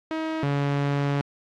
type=tone pair in turn; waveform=sawtooth; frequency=318.2 / 141.99 Hz; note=D#4 / C#3; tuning=+39 / +42 cents; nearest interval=octave + major second; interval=1397 cents; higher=first; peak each=-22 / -18 dBFS; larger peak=second; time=0.11-0.43 / 0.43-1.21 s; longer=second; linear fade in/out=0 ms; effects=low-pass 3000 Hz 12 dB/octave + AAC 64 kbps